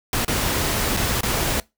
pink noise with dropouts, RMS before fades -22 dBFS, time 0.13-1.6 s, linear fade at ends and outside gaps 1 ms, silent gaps 0.248-0.28 / 0.966-0.971 / 1.208-1.232 s, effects noise-tail reverb RT60 0.2 s tail -22 dB re dry

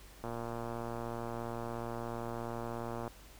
click train, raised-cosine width 1 ms, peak -26 dBFS, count 333, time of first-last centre 0.24-3.078 s, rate 117 Hz, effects added 50 Hz sine -56 dBFS peak until 3.39 s + pink hiss -57 dBFS RMS until 3.39 s

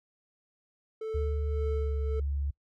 triangle tone with tremolo, 440 Hz, A4, in tune, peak -29 dBFS, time 1.01-2.2 s, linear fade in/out 5 ms, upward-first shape sine, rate 1.8 Hz, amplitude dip 60%
sine tone with pitch glide, 73.42 to 70.47 Hz, D2 to C#2, 0 to +29 cents, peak -28 dBFS, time 1.14-2.51 s, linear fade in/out 10 ms, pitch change -71 cents, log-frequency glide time 1.54-2.02 s
effects noise-tail reverb RT60 0.1 s tail -25 dB re dry

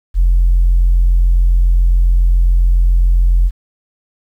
sine tone, 43.62 Hz, F1, 1 cent flat, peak -6 dBFS, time 0.14-3.51 s, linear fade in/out 50 ms, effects tanh soft clip ceiling -4 dBFS + 8-bit

